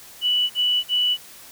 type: tone bursts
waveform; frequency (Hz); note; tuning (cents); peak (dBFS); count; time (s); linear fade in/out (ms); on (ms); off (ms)
sine; 2960; F#7; 0; -17; 3; 0.21-1.174; 50; 290; 47
effects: white hiss -44 dBFS RMS until 1.51 s